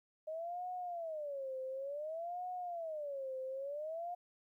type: tone with vibrato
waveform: sine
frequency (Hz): 616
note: D#5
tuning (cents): -17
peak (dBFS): -39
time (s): 0.27-4.15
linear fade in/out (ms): 10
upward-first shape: sine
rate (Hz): 0.56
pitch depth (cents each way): 290
effects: 13-bit